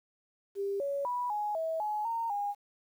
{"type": "tone with pitch steps", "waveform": "sine", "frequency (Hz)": [397.6, 561, 981, 836, 647, 845, 919, 815], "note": ["G4", "C#5", "B5", "G#5", "E5", "G#5", "A#5", "G#5"], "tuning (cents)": [25, 21, -12, 11, -32, 30, -25, -33], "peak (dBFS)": -30, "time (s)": [0.55, 2.55], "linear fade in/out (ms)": 50, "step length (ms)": 250, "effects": ["10-bit"]}